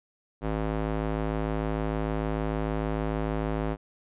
square tone with band-pass filter, 53.3 Hz, G#1, 46 cents sharp, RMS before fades -29 dBFS, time 0.41-3.77 s, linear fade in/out 50 ms, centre 470 Hz, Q 0.52, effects resampled to 8000 Hz

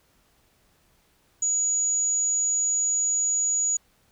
sine tone, 6830 Hz, G#8, 48 cents sharp, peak -21 dBFS, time 1.42-3.77 s, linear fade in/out 5 ms, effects pink hiss -64 dBFS RMS until 4.11 s

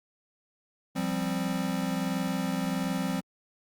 square chord, F suspended second, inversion none, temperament equal, 174.61 / 196 / 261.6 Hz, F3 / G3 / C4, 0 / 0 / 0 cents, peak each -33 dBFS, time 0.95-3.21 s, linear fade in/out 20 ms, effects Opus 48 kbps

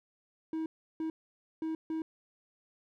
triangle tone bursts at uneven times, 319.7 Hz, D#4, 47 cents sharp, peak -30 dBFS, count 4, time 0.53-0.66 / 1-1.1 / 1.62-1.75 / 1.9-2.02 s, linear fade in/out 2 ms, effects none

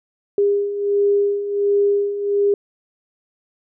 sine beating tone pair, 403.7 / 405.1 Hz, G#4 / G#4, -49 / -43 cents, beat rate 1.4 Hz, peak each -22 / -16 dBFS, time 0.38-2.54 s, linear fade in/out 2 ms, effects none

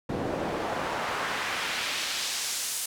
pink noise with band-pass filter sweep, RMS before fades -31 dBFS, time 0.09-2.86 s, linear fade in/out 5 ms, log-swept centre 330 to 9400 Hz, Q 0.92, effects none

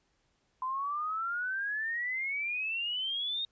sine exponential sweep, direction up, 1015 to 3729 Hz, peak -31 dBFS, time 0.62-3.45 s, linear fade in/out 2 ms, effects pink hiss -74 dBFS RMS until 3.51 s + resampled to 16000 Hz

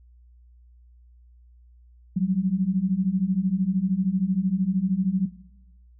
sine beating tone pair, 180.4 / 193.4 Hz, F#3 / G3, -44 / -23 cents, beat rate 13 Hz, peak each -22 / -24 dBFS, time 2.16-5.26 s, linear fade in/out 10 ms, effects noise-tail reverb RT60 1.0 s tail -17 dB re dry + added 60 Hz sine -50 dBFS peak until 5.99 s

